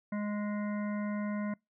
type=harmonic tone; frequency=207.7 Hz; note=G#3; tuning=in tune; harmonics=1 / 3 / 5 / 7 / 9 / 10; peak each=-32 / -42 / -46 / -49 / -51 / -52 dBFS; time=0.12-1.54 s; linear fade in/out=5 ms; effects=noise-tail reverb RT60 0.2 s tail -26 dB re dry